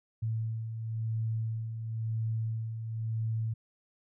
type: beating tone pair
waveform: sine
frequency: 111.1 / 112.07 Hz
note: A2 / A2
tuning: +17 / +32 cents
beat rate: 0.97 Hz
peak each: -40 / -31 dBFS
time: 0.22-3.54 s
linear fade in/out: 10 ms
effects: none